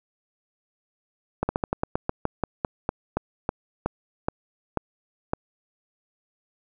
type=slowing click train; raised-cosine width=1 ms; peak=-9 dBFS; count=18; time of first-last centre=1.43-5.335 s; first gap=60 ms; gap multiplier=1.15; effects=none